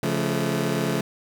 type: chord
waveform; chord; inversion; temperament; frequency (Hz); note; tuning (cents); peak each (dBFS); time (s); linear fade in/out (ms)
20% pulse; Db augmented; none; just; 138.59 / 173.24 / 216.5; Db3 / F3 / A3; 0 / -14 / -28; -22; 0.03-1.01; 2
effects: none